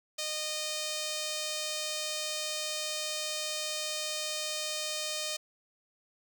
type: tone with notch filter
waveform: 5% pulse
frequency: 615 Hz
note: D#5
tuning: 20 cents flat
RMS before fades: -35 dBFS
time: 0.18-5.37 s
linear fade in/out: 10 ms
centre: 1500 Hz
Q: 1.1
effects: none